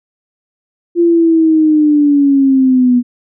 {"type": "linear sweep", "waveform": "sine", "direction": "down", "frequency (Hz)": [345.7, 242.3], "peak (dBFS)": -6, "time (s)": [0.95, 3.03], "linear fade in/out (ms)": 50, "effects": []}